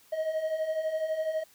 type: beating tone pair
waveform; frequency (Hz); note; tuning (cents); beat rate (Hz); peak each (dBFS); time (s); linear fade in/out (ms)
triangle; 622.3 / 634.3; D#5 / D#5; 0 / +33; 12; -33 / -27; 0.12-1.44; 10
effects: white hiss -60 dBFS RMS until 1.54 s